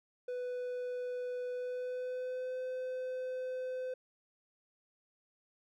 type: tone with pitch glide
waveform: triangle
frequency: 496.4 to 510.7 Hz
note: B4 to C5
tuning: +9 to -42 cents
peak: -34 dBFS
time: 0.28-3.94 s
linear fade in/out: 5 ms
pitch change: +49 cents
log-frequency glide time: 1.52-2.59 s
effects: none